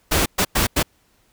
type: noise bursts at uneven times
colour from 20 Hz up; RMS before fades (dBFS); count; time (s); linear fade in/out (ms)
pink; -18; 4; 0.11-0.26 / 0.38-0.45 / 0.55-0.67 / 0.76-0.83; 10
effects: pink hiss -61 dBFS RMS until 1.32 s